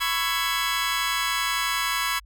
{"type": "chord", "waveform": "20% pulse", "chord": "C# minor seventh", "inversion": "third", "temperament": "just", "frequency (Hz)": [997.9, 1108.7, 1330.5, 1663.1], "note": ["B5", "C#6", "E6", "G#6"], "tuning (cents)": [18, 0, 16, 2], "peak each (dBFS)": [-25, -23, -26, -24], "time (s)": [0, 2.2], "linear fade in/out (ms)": 20, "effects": ["added 50 Hz sine -47 dBFS peak until 2.25 s"]}